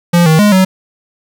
square tone with pitch steps, 172.9 / 158.2 / 207.8 / 187.8 Hz, F3 / D#3 / G#3 / F#3, -17 / +29 / +1 / +26 cents, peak -6 dBFS, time 0.13-0.65 s, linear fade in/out 10 ms, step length 130 ms, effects 8-bit

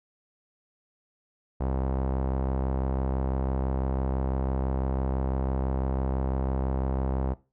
sawtooth tone with low-pass filter, 66 Hz, C2, 16 cents sharp, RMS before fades -28 dBFS, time 1.6-7.34 s, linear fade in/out 10 ms, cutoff 820 Hz, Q 1.4, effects noise-tail reverb RT60 0.3 s tail -19 dB re dry

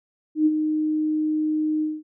sine tone with ADSR envelope, 308.5 Hz, D#4, 15 cents flat, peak -13 dBFS, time 0.35-2.03 s, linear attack 110 ms, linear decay 39 ms, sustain -7 dB, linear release 210 ms, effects none

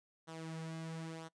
sawtooth tone with flanger, 162.1 Hz, E3, 29 cents flat, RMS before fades -45 dBFS, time 0.27-1.29 s, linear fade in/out 20 ms, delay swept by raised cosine 0.41 to 4.01 ms, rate 1 Hz, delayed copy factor -0.6, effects noise-tail reverb RT60 0.1 s tail -23 dB re dry + resampled to 22050 Hz

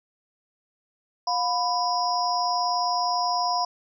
sine tone cluster, 712 / 993 / 5050 / 5550 Hz, F5 / B5 / D#8 / F8, +33 / +9 / +25 / -12 cents, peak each -26 / -25 / -31 / -32 dBFS, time 1.27-3.65 s, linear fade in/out 5 ms, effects none

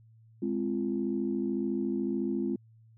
sine chord, F minor, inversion first, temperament equal with one note detuned, 207.7 / 261.6 / 343.4 Hz, Ab3 / C4 / F4, 0 / 0 / -29 cents, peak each -32 dBFS, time 0.42-2.56 s, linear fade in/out 5 ms, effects tanh soft clip ceiling -18 dBFS + added 112 Hz sine -55 dBFS peak until 2.97 s

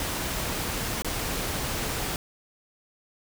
pink noise with dropouts, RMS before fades -30 dBFS, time 0-2.16 s, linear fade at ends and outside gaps 1 ms, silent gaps 1.021-1.046 s, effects none

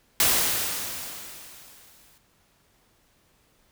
white noise with exponential decay, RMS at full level -19 dBFS, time 0.2-2.18 s, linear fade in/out 1 ms, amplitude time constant 430 ms, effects pink hiss -64 dBFS RMS until 3.71 s

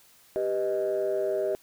sine chord, G augmented, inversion none, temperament equal, 392 / 493.9 / 622.3 Hz, G4 / B4 / D#5, 0 / 0 / 0 cents, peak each -27 / -32 / -27 dBFS, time 0.36-1.55 s, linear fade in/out 0 ms, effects tanh soft clip ceiling -19 dBFS + white hiss -58 dBFS RMS until 1.62 s

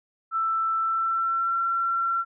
sine tone with pitch glide, 1328 to 1359 Hz, E6 to F6, +12 to -48 cents, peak -22 dBFS, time 0.31-2.25 s, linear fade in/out 50 ms, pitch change +40 cents, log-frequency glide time 0.78-1.56 s, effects none

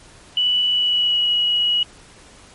sine tone with pitch glide, 2960 to 2913 Hz, F#7 to F#7, 0 to -28 cents, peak -15 dBFS, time 0.37-1.83 s, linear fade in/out 2 ms, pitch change -28 cents, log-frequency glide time 0.68-1.33 s, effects pink hiss -46 dBFS RMS until 2.54 s + MP3 48 kbps

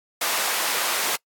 pink high-pass noise, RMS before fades -24 dBFS, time 0.21-1.16 s, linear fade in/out 5 ms, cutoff 720 Hz, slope 12 dB/octave, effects noise-tail reverb RT60 0.1 s tail -24 dB re dry + AAC 64 kbps

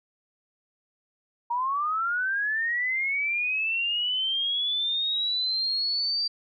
sine linear sweep, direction up, 933 to 4699 Hz, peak -24 dBFS, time 1.5-6.28 s, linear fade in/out 10 ms, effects none

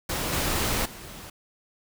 pink noise with level steps, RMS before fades -29 / -26 / -42 dBFS, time 0.09-1.3 s, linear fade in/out 5 ms, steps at 0.32 / 0.85 s, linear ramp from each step 10 ms, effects none

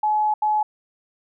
sine tone bursts at uneven times, 851 Hz, G#5, 42 cents sharp, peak -17 dBFS, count 2, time 0.03-0.34 / 0.42-0.63 s, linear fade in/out 5 ms, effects none

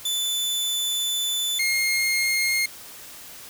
sawtooth tone pair in turn, 3500 / 2137 Hz, A7 / C7, -10 / +36 cents, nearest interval major sixth, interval 854 cents, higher first, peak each -20 / -17 dBFS, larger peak second, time 0.05-1.59 / 1.59-2.66 s, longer first, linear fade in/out 5 ms, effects white hiss -42 dBFS RMS until 3.49 s

